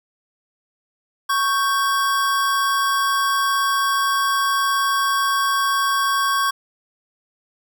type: tone pair together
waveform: square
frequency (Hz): 1108.7 / 1568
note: C#6 / G6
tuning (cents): 0 / 0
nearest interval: tritone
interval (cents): 600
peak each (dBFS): -19 / -24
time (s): 1.29-6.51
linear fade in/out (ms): 10
effects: none